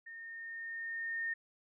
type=tone with level ramp; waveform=sine; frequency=1830 Hz; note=A#6; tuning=32 cents flat; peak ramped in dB=-46 to -33 dBFS; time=0.06-1.34 s; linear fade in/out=10 ms; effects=none